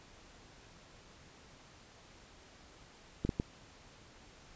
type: clicks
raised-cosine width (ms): 3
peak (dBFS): -19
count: 3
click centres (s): 3.25 / 3.292 / 3.399
effects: pink hiss -58 dBFS RMS until 4.55 s + resampled to 16000 Hz